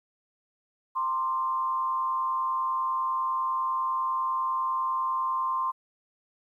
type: tone with frequency modulation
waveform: sine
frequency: 1050 Hz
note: C6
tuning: 6 cents sharp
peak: -25 dBFS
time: 0.95-5.72 s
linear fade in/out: 20 ms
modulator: 130 Hz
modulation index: 0.51
effects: 11-bit